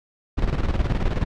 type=noise with tremolo; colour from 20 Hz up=brown; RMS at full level=-19 dBFS; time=0.37-1.25 s; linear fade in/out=20 ms; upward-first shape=square; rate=19 Hz; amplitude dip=65%; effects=low-pass 4000 Hz 12 dB/octave